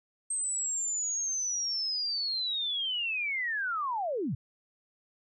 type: linear sweep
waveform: sine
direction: down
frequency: 8360 to 98 Hz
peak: -29 dBFS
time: 0.3-4.35 s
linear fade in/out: 5 ms
effects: none